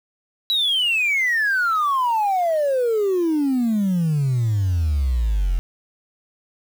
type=exponential sweep; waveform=sine; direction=down; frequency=3951 to 41.2 Hz; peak=-15 dBFS; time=0.5-5.59 s; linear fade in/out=0 ms; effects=tanh soft clip ceiling -15 dBFS + 7-bit